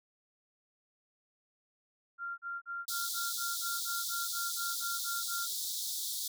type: tone bursts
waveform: sine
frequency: 1388 Hz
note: F6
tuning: 11 cents flat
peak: -36 dBFS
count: 14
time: 2.18-5.474 s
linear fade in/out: 50 ms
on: 200 ms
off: 38 ms
type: high-pass noise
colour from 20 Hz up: pink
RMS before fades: -37 dBFS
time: 2.88-6.28 s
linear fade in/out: 5 ms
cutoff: 3500 Hz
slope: 96 dB/octave
effects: none